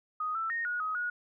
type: tone with pitch steps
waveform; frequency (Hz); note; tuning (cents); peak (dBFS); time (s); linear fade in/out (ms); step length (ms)
sine; 1247 / 1328 / 1853 / 1450 / 1263 / 1451; D#6 / E6 / A#6 / F#6 / D#6 / F#6; +3 / +12 / -11 / -35 / +26 / -34; -30; 0.2-1.1; 5; 150
effects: none